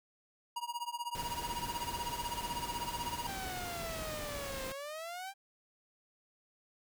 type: tone with tremolo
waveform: square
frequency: 953 Hz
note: A#5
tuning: 38 cents sharp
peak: -34 dBFS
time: 0.56-3.27 s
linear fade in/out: 5 ms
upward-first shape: triangle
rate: 16 Hz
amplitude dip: 100%
type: noise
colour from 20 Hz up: pink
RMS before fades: -43 dBFS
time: 1.15-4.72 s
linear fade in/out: 0 ms
type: exponential two-way sweep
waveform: sawtooth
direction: down then up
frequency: 799 to 523.3 to 799 Hz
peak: -37 dBFS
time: 3.25-5.34 s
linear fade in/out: 50 ms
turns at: 4.67 s
effects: none